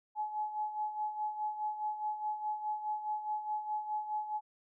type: tone with tremolo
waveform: sine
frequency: 850 Hz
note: G#5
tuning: 40 cents sharp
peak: -31 dBFS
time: 0.15-4.41 s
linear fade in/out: 50 ms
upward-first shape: sine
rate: 4.8 Hz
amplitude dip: 65%
effects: none